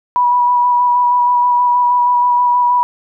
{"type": "tone with vibrato", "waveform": "sine", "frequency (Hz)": 977, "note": "B5", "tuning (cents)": -19, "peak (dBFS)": -9, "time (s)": [0.16, 2.83], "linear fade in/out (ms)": 0, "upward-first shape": "square", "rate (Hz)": 6.3, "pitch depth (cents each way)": 13, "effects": []}